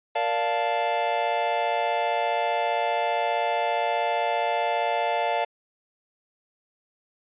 square chord, Bb major seventh, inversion none, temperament equal with one note detuned, 466.2 / 583.3 / 698.5 / 880 Hz, Bb4 / D5 / F5 / A5, 0 / -12 / 0 / 0 cents, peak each -33 / -30 / -27 / -28 dBFS, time 0.15-5.45 s, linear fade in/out 10 ms, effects resampled to 8000 Hz

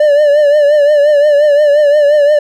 triangle tone with vibrato, 587.3 Hz, D5, in tune, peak -3 dBFS, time 0-2.39 s, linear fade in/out 5 ms, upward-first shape triangle, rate 5.7 Hz, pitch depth 70 cents each way, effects none

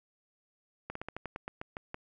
slowing click train, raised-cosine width 0.5 ms, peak -23 dBFS, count 11, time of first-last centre 0.9-1.944 s, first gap 54 ms, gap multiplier 1.14, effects none

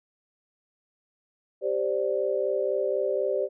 sine chord, G suspended fourth, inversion none, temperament equal, 392 / 523.3 / 587.3 Hz, G4 / C5 / D5, 0 / 0 / 0 cents, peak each -28 dBFS, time 1.61-3.49 s, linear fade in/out 50 ms, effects none

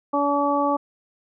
harmonic tone, 285.9 Hz, D4, 46 cents flat, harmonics 1 / 2 / 3 / 4, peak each -24 / -24 / -24 / -24 dBFS, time 0.13-0.77 s, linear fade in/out 10 ms, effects none

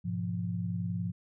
sine chord, F diminished, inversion first, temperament equal, 103.83 / 123.47 / 174.61 Hz, Ab2 / Cb3 / F3, 0 / 0 / 0 cents, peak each -35 / -39 / -33 dBFS, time 0.04-1.12 s, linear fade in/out 20 ms, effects none

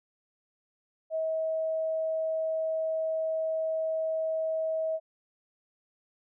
sine tone, 640 Hz, D#5, 49 cents sharp, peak -27 dBFS, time 1.1-5 s, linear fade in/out 50 ms, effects none

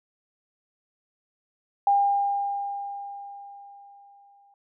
sine tone with exponential decay, 803 Hz, G5, 41 cents sharp, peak -16 dBFS, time 1.87-4.54 s, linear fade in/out 2 ms, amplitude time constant 580 ms, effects none

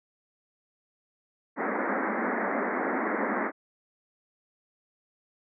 pink band-pass noise, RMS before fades -29 dBFS, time 1.56-3.52 s, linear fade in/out 50 ms, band 200 to 2100 Hz, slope 96 dB/octave, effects none

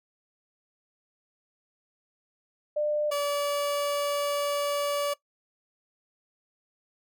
sine / 30% pulse tone pair in turn, 598 / 575.6 Hz, D5 / D5, +31 / -35 cents, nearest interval minor second, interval 66 cents, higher first, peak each -24 / -23 dBFS, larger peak second, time 2.76-3.11 / 3.11-5.14 s, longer second, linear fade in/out 10 ms, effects noise-tail reverb RT60 0.1 s tail -19 dB re dry

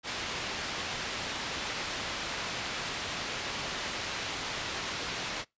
white low-pass noise, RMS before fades -36 dBFS, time 0.03-5.45 s, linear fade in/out 50 ms, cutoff 4000 Hz, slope 12 dB/octave, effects noise-tail reverb RT60 0.2 s tail -24 dB re dry + resampled to 16000 Hz

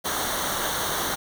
pink noise with comb filter, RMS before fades -27 dBFS, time 0.04-1.16 s, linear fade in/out 20 ms, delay 0.4 ms, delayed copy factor -0.75, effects none

